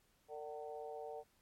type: harmonic tone with a mistuned harmonic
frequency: 151.4 Hz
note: D#3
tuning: 47 cents flat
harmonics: 3 / 4 / 5 / 6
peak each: -47 / -50 / -49 / -59 dBFS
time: 0.28-1.24 s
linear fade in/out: 50 ms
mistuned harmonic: 4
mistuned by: -44 cents
effects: pink hiss -74 dBFS RMS until 1.41 s + MP3 64 kbps